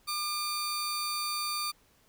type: tone pair together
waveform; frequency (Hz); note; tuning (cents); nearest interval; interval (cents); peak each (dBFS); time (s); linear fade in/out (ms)
sawtooth; 1200 / 4587; D6 / D8; +37 / -42; octave + major seventh; 2321; -30 / -31; 0.07-1.72; 20
effects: pink hiss -65 dBFS RMS until 2.08 s